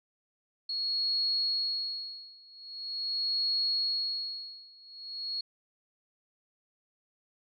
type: tone with tremolo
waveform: sine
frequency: 4324 Hz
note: C#8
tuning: 44 cents flat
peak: -26 dBFS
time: 0.69-5.41 s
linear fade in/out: 5 ms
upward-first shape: sine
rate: 0.43 Hz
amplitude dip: 95%
effects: none